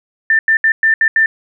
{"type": "tone bursts at uneven times", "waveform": "sine", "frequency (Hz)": 1785, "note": "A6", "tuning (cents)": 24, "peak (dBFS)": -8, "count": 6, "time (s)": [[0.3, 0.39], [0.48, 0.57], [0.64, 0.72], [0.83, 0.94], [1.01, 1.08], [1.16, 1.26]], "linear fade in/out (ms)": 2, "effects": []}